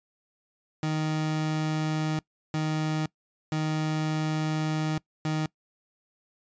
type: tone bursts at uneven times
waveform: 30% pulse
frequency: 155.56 Hz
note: D#3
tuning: in tune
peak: -23 dBFS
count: 4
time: 0.83-2.19 / 2.54-3.06 / 3.52-4.98 / 5.25-5.46 s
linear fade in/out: 2 ms
effects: noise-tail reverb RT60 0.1 s tail -23 dB re dry + resampled to 16000 Hz